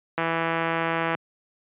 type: click train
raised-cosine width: 0.5 ms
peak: -10 dBFS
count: 161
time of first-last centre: 0.18-1.15 s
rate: 165 Hz
effects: high-pass 150 Hz 12 dB/octave + resampled to 8000 Hz